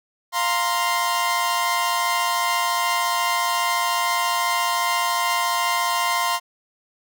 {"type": "chord", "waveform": "sawtooth", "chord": "F suspended fourth", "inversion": "none", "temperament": "equal", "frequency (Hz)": [698.5, 932.3, 1046.5], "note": ["F5", "Bb5", "C6"], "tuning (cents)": [0, 0, 0], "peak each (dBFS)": [-23, -22, -18], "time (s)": [0.32, 6.4], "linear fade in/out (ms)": 50, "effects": []}